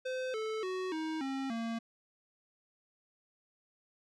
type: tone with pitch steps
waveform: square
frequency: 514 / 437.2 / 371.9 / 316.4 / 269.2 / 229 Hz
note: C5 / A4 / F#4 / D#4 / C4 / A#3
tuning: -31 / -11 / +9 / +29 / +49 / -31 cents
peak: -35 dBFS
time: 0.05-1.79 s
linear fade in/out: 10 ms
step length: 290 ms
effects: low-pass 5000 Hz 12 dB/octave